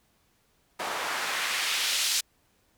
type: noise with band-pass filter sweep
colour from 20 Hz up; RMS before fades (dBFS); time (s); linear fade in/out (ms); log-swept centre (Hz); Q
white; -29; 0.79-2.21; 10; 750 to 4800; 0.98
effects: pink hiss -68 dBFS RMS until 2.77 s